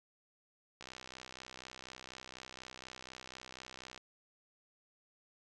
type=click train; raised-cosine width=0.2 ms; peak=-30 dBFS; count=204; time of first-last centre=0.81-3.977 s; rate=64.1 Hz; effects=resampled to 24000 Hz